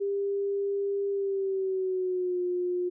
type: tone with pitch glide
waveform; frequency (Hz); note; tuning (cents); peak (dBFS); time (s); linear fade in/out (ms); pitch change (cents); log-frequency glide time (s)
sine; 399.2 to 357.7; G4 to F4; +32 to +41; -26; 0-2.9; 20; -191; 1.1-2.41
effects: none